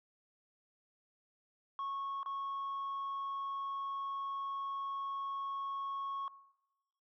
sine tone with dropouts, 1100 Hz, C#6, 14 cents flat, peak -34 dBFS, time 1.79-6.28 s, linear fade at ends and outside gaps 1 ms, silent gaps 2.231-2.26 s, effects noise-tail reverb RT60 1.0 s tail -21 dB re dry + tanh soft clip ceiling -35 dBFS

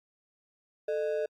triangle ring-modulated tone, 523.3 Hz, C5, in tune, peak -23 dBFS, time 0.88-1.26 s, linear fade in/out 5 ms, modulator 84 Hz, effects AAC 48 kbps

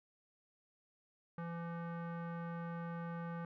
square tone with low-pass filter, 169.1 Hz, E3, 44 cents sharp, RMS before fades -43 dBFS, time 1.38-3.45 s, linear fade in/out 2 ms, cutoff 1400 Hz, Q 2.2, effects none

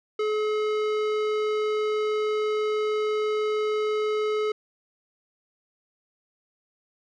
sine tone with tanh clipping, 426.9 Hz, G#4, 48 cents sharp, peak -25 dBFS, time 0.19-4.52 s, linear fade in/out 5 ms, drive 17 dB, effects none

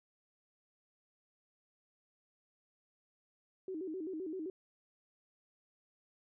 sine tone with vibrato, 343.9 Hz, F4, 27 cents flat, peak -38 dBFS, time 3.68-4.5 s, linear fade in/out 2 ms, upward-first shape square, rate 7.7 Hz, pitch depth 160 cents each way, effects none

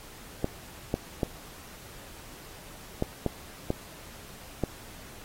clicks, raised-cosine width 2 ms, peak -12 dBFS, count 7, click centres 0.444 / 0.941 / 1.232 / 3.024 / 3.263 / 3.704 / 4.637 s, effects pink hiss -48 dBFS RMS until 5.24 s + AAC 48 kbps

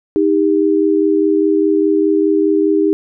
sine tone pair together, 313.9 / 398.8 Hz, D#4 / G4, +15 / +30 cents, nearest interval major third, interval 415 cents, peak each -13 dBFS, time 0.16-2.93 s, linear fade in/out 0 ms, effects none

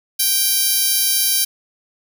10% pulse tone with high-pass filter, 784 Hz, G5, in tune, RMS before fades -17 dBFS, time 0.19-1.45 s, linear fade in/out 10 ms, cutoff 7500 Hz, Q 0.82, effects none

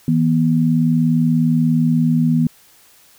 sine tone pair together, 160.7 / 240.8 Hz, E3 / B3, -44 / -44 cents, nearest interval perfect fifth, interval 700 cents, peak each -15 dBFS, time 0.08-2.47 s, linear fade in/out 2 ms, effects white hiss -50 dBFS RMS until 3.18 s

